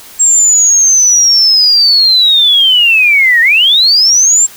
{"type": "linear two-way sweep", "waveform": "sine", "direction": "down then up", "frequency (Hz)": [7530, 1811, 7530], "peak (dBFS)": -4, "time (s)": [0.19, 4.47], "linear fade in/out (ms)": 20, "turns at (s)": 3.41, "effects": ["white hiss -34 dBFS RMS until 4.56 s"]}